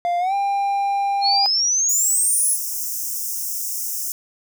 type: tone with pitch glide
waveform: triangle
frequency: 698.5 to 797.7 Hz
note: F5 to G5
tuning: 0 to +30 cents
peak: -16 dBFS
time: 0.05-1.46 s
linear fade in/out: 0 ms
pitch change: +230 cents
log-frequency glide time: 0.19-0.34 s
type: exponential sweep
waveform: sine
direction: up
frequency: 4200 to 10820 Hz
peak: -16 dBFS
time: 1.21-2.58 s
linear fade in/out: 50 ms
type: high-pass noise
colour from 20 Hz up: white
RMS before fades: -26 dBFS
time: 1.89-4.12 s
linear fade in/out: 0 ms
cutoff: 5300 Hz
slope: 96 dB/octave
effects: none